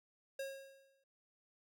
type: tone with exponential decay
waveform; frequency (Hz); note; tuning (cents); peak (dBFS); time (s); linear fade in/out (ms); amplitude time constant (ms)
square; 543; C#5; -36; -39; 0.39-1.04; 5; 140
effects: none